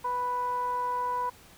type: tone with low-pass filter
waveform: 15% pulse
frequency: 493.9 Hz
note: B4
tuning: in tune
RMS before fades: -30 dBFS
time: 0.04-1.3 s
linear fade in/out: 10 ms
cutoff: 1000 Hz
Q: 5.2
effects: pink hiss -54 dBFS RMS until 1.57 s